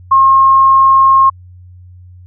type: tone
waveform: sine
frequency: 1074 Hz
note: C6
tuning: 45 cents sharp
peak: -4 dBFS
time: 0.11-1.3 s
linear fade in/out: 10 ms
effects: added 90 Hz sine -34 dBFS peak until 2.26 s